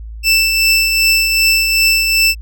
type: tone with tremolo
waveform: 25% pulse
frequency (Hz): 2659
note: E7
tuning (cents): +14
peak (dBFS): -4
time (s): 0.23-2.35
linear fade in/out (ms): 50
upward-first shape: triangle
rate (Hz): 2.6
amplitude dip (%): 45
effects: added 55 Hz sine -26 dBFS peak until 2.41 s